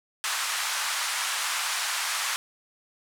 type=band-pass noise; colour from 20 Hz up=pink; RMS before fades=-29 dBFS; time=0.24-2.36 s; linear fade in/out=0 ms; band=980 to 11000 Hz; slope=24 dB/octave; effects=none